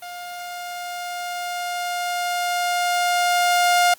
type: tone with level ramp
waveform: sawtooth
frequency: 708 Hz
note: F5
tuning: 23 cents sharp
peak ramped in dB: -29 to -10 dBFS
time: 0.02-3.94 s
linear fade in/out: 5 ms
effects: white hiss -50 dBFS RMS until 3.98 s + Opus 24 kbps